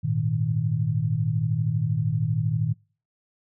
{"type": "chord", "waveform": "sine", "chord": "Ab suspended second", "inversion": "none", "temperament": "equal", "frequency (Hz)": [103.83, 116.54, 155.56], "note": ["Ab2", "Bb2", "Eb3"], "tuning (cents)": [0, 0, 0], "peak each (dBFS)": [-29, -25, -25], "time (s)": [0.03, 2.74], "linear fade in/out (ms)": 20, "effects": ["noise-tail reverb RT60 0.4 s tail -26 dB re dry"]}